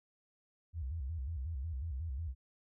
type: tone with vibrato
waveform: sine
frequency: 73.42 Hz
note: D2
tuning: in tune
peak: -36 dBFS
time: 0.73-2.35 s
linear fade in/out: 50 ms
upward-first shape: square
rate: 5.5 Hz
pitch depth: 210 cents each way
effects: none

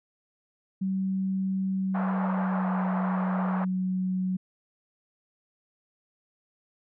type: tone with pitch glide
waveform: sine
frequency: 190.8 to 185.69 Hz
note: G3 to F#3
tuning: -47 to +6 cents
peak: -25 dBFS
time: 0.81-4.37 s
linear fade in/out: 10 ms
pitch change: -47 cents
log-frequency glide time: 1.75-2.82 s
type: band-pass noise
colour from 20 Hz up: pink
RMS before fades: -34 dBFS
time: 1.94-3.65 s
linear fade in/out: 10 ms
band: 630 to 1300 Hz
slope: 24 dB/octave
effects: none

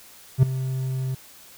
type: tone with ADSR envelope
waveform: triangle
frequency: 130.81 Hz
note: C3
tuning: in tune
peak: -7 dBFS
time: 0.38-1.15 s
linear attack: 48 ms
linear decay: 7 ms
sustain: -15 dB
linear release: 8 ms
effects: white hiss -48 dBFS RMS until 1.57 s

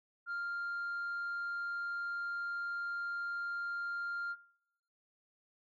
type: tone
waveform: sine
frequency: 1396.9 Hz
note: F6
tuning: in tune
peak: -34 dBFS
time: 0.26-4.36 s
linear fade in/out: 50 ms
effects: noise-tail reverb RT60 0.8 s tail -19 dB re dry + tanh soft clip ceiling -34 dBFS

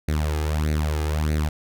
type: tone with flanger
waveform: sawtooth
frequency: 76.4 Hz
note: D#2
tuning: 31 cents flat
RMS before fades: -23 dBFS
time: 0.08-1.49 s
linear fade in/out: 5 ms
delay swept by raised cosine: 0.47 to 2.47 ms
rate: 1.6 Hz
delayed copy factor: +0.75
effects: none

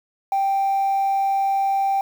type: tone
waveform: sine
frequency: 784 Hz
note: G5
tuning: in tune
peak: -16 dBFS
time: 0.32-2.01 s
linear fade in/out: 2 ms
effects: tanh soft clip ceiling -14 dBFS + 7-bit

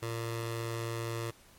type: tone with notch filter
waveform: 15% pulse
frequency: 115.2 Hz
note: A#2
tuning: 20 cents flat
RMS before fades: -36 dBFS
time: 0.02-1.31 s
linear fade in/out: 10 ms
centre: 230 Hz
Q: 1.7
effects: pink hiss -59 dBFS RMS until 1.58 s + MP3 64 kbps

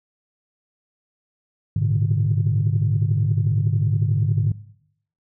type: tone cluster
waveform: sine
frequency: 104.5 / 115.5 / 135.4 / 149.5 Hz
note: G#2 / A#2 / C#3 / D3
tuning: +11 / -16 / -40 / +31 cents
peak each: -20 / -25 / -25 / -22 dBFS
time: 1.76-4.52 s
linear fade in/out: 5 ms
effects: noise-tail reverb RT60 0.7 s tail -17 dB re dry + tanh soft clip ceiling -10 dBFS

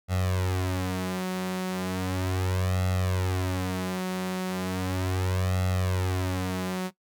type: tone with flanger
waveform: sawtooth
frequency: 92.5 Hz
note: F#2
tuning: in tune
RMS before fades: -28 dBFS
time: 0.08-6.91 s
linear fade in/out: 50 ms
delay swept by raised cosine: 1.5 to 5.6 ms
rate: 0.36 Hz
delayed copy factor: +1
effects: noise-tail reverb RT60 0.1 s tail -18 dB re dry

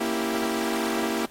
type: chord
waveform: sawtooth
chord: A# diminished seventh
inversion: none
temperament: equal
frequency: 233.1 / 277.2 / 329.6 / 392 Hz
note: A#3 / C#4 / E4 / G4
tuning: 0 / 0 / 0 / 0 cents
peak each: -25 / -31 / -25 / -27 dBFS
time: 0-1.26 s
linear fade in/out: 10 ms
effects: pink hiss -52 dBFS RMS until 1.3 s + AAC 48 kbps

